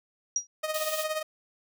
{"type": "tone with exponential decay", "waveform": "sine", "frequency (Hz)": 5740, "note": "F8", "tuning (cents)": 47, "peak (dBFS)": -20, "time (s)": [0.36, 0.47], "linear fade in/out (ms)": 2, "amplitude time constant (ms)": 23}
{"type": "tone with tremolo", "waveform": "sawtooth", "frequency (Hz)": 622.3, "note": "D#5", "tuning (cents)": 0, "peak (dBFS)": -22, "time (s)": [0.63, 1.23], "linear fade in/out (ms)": 10, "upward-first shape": "triangle", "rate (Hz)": 17, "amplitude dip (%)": 75}
{"type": "high-pass noise", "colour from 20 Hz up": "white", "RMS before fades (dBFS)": -36, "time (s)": [0.74, 1.04], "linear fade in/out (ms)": 5, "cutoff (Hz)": 2600, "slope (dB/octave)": 48}
{"effects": []}